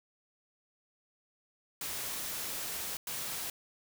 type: noise bursts at uneven times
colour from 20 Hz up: white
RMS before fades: -38 dBFS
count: 2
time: 1.81-2.97 / 3.07-3.5 s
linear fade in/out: 2 ms
effects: none